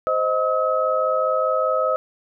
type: tone cluster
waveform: sine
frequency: 521 / 626 / 1280 Hz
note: C5 / D#5 / D#6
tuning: -7 / +10 / +49 cents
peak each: -22 dBFS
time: 0.07-1.96 s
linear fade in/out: 0 ms
effects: none